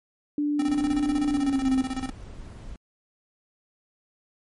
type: tone with pitch glide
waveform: sine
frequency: 293.7 to 263.2 Hz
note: D4 to C4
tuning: 0 to +10 cents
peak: -22 dBFS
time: 0.38-1.82 s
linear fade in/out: 2 ms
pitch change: -190 cents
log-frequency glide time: 1.29-1.7 s
type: tone with tremolo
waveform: square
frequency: 261.6 Hz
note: C4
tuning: in tune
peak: -27 dBFS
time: 0.59-2.1 s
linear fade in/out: 5 ms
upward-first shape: square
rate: 16 Hz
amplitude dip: 75%
type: noise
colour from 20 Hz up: brown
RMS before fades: -40 dBFS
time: 0.68-2.76 s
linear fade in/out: 0 ms
effects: MP3 48 kbps